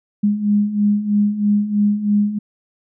sine beating tone pair, 204.4 / 207.5 Hz, G#3 / G#3, -27 / -1 cents, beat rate 3.1 Hz, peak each -20 / -15 dBFS, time 0.23-2.39 s, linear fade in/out 10 ms, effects none

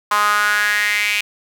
sawtooth tone with high-pass filter sweep, 207.7 Hz, G#3, in tune, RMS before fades -17 dBFS, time 0.11-1.21 s, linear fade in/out 5 ms, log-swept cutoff 1100 to 2500 Hz, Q 5.6, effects none

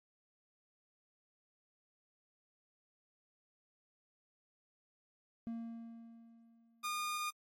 triangle tone with exponential decay, 230 Hz, A#3, 23 cents flat, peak -36 dBFS, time 5.47-7.18 s, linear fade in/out 0 ms, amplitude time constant 370 ms
sawtooth tone, 1218 Hz, D#6, 37 cents flat, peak -33 dBFS, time 6.83-7.31 s, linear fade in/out 20 ms
effects AAC 48 kbps

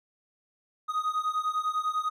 triangle beating tone pair, 1244.5 / 1254.5 Hz, D#6 / D#6, 0 / +14 cents, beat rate 10 Hz, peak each -27 / -29 dBFS, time 0.88-2.1 s, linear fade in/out 20 ms, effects none

